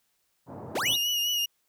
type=band-pass noise; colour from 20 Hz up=pink; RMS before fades=-41 dBFS; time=0.46-0.98 s; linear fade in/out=50 ms; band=100 to 980 Hz; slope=24 dB/octave
type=linear sweep; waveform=square; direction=up; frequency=209.9 to 3986 Hz; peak=-27 dBFS; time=0.75-0.96 s; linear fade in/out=5 ms
type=tone with vibrato; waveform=35% pulse; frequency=2890 Hz; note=F#7; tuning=41 cents flat; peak=-23 dBFS; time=0.85-1.46 s; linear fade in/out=10 ms; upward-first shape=sine; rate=4.9 Hz; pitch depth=40 cents each way
effects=white hiss -73 dBFS RMS until 1.68 s